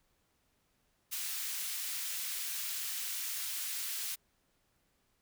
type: high-pass noise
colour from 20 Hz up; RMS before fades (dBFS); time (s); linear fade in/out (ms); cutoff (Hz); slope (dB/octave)
white; -38; 1.11-4.16; 20; 1800; 12
effects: pink hiss -75 dBFS RMS until 5.21 s